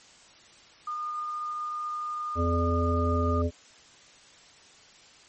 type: tone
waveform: sine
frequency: 1218 Hz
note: D#6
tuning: 37 cents flat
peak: -30 dBFS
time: 0.87-3.42 s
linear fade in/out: 5 ms
type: harmonic tone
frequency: 84.8 Hz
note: E2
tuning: 50 cents sharp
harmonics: 1 / 3 / 5 / 7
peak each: -25 / -30 / -32 / -33 dBFS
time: 2.35-3.51 s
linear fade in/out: 50 ms
effects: white hiss -54 dBFS RMS until 5.28 s + MP3 32 kbps